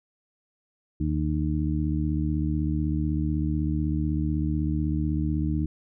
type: harmonic tone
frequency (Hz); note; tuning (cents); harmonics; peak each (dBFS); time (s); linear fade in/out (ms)
76; D#2; -40; 1 / 2 / 3 / 4; -27 / -28 / -32 / -29; 1-5.66; 5
effects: none